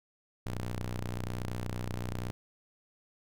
sawtooth ring-modulated tone, 61.1 Hz, B1, 18 cents flat, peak -27 dBFS, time 0.46-2.31 s, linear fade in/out 0 ms, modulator 44.7 Hz, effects none

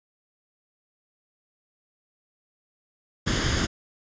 pink noise with comb filter, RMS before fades -24 dBFS, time 3.26-3.67 s, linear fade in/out 20 ms, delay 0.6 ms, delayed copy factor +0.55, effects resampled to 16000 Hz

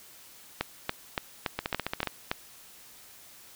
two click trains, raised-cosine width 0.3 ms, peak -11 / -13 dBFS, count 7 / 8, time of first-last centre 0.61-2.315 / 1.59-2.073 s, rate 3.52 / 14.5 Hz, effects white hiss -52 dBFS RMS until 3.55 s

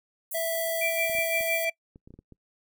white high-pass noise, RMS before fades -35 dBFS, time 0.31-1.65 s, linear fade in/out 5 ms, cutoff 7600 Hz, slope 48 dB/octave
square tone, 659.3 Hz, E5, in tune, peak -28 dBFS, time 0.34-1.7 s, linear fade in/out 10 ms
sine tone with tremolo, 2349 Hz, D7, in tune, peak -25 dBFS, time 0.81-1.7 s, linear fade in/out 5 ms, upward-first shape sine, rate 5.9 Hz, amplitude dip 80%
clicks, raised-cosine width 3 ms, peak -35 dBFS, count 10, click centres 1.097 / 1.151 / 1.186 / 1.408 / 1.959 / 2.075 / 2.106 / 2.14 / 2.19 / 2.323 s
effects noise-tail reverb RT60 0.1 s tail -24 dB re dry

